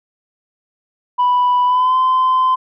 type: tone with pitch glide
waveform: sine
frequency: 987.8 to 1029.7 Hz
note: B5 to C6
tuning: 0 to -28 cents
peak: -9 dBFS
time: 1.18-2.56 s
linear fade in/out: 20 ms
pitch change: +72 cents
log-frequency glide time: 1.65-1.96 s
effects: tanh soft clip ceiling -9 dBFS